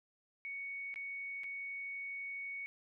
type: tone with dropouts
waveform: sine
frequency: 2227 Hz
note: C#7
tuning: 7 cents sharp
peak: -40 dBFS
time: 0.45-2.66 s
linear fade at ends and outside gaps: 0 ms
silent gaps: 0.941-0.959 / 1.435-1.441 s
effects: none